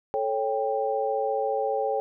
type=tone cluster; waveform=sine; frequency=437.5 / 552 / 791 Hz; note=A4 / C#5 / G5; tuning=-10 / -7 / +15 cents; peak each=-28 dBFS; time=0.14-2 s; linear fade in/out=0 ms; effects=none